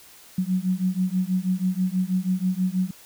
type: beating tone pair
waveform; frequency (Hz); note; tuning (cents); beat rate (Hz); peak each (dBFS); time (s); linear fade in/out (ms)
sine; 181.9 / 188.1; F#3 / F#3; -29 / +29; 6.2; -24; 0.38-2.91; 5
effects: white hiss -49 dBFS RMS until 3.05 s